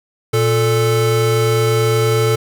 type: tone pair together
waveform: square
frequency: 117.11 / 440 Hz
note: A#2 / A4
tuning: +8 / 0 cents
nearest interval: octave + major seventh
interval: 2292 cents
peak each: -16 dBFS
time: 0.33-2.36 s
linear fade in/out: 10 ms
effects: none